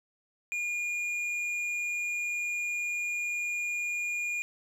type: tone with hard clipping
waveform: triangle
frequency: 2427 Hz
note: D#7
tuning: 44 cents flat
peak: -31 dBFS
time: 0.52-4.42 s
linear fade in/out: 0 ms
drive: 9 dB
effects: none